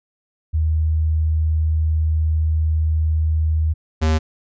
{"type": "tone pair in turn", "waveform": ["sine", "square"], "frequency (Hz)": [78.7, 78.7], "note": ["D#2", "D#2"], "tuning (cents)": [20, 20], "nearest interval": "unison", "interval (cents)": 0, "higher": "neither", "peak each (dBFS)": -15, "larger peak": "neither", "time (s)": [[0.53, 3.74], [4.01, 4.19]], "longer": "first", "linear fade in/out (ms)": 20, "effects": ["resampled to 16000 Hz"]}